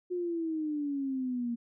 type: exponential sweep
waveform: sine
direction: down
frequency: 362.5 to 233.1 Hz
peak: -30 dBFS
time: 0.1-1.56 s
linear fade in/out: 20 ms
effects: none